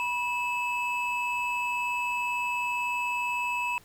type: tone pair together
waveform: triangle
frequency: 976 / 2606 Hz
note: B5 / E7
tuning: -21 / -20 cents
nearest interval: octave + perfect fourth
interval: 1701 cents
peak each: -28 dBFS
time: 0-3.78 s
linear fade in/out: 0 ms
effects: pink hiss -57 dBFS RMS until 3.84 s